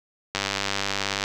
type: click train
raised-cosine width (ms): 0.2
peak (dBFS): -7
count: 89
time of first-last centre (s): 0.35-1.239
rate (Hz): 99
effects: none